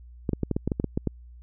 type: clicks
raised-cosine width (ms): 3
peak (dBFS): -12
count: 11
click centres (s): 0.292 / 0.333 / 0.433 / 0.513 / 0.565 / 0.676 / 0.718 / 0.799 / 0.843 / 0.975 / 1.073
effects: added 60 Hz sine -44 dBFS peak until 1.42 s